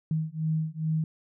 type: beating tone pair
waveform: sine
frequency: 156.8 / 159.2 Hz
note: D#3 / D#3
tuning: +14 / +40 cents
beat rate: 2.4 Hz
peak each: -29 dBFS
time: 0.11-1.04 s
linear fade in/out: 2 ms
effects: none